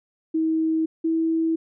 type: tone pair in turn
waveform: sine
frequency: 320 / 325.2 Hz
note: D#4 / E4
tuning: +49 / -23 cents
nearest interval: unison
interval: 28 cents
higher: second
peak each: -19 dBFS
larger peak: neither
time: 0.34-0.86 / 1.04-1.56 s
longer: neither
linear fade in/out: 10 ms
effects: none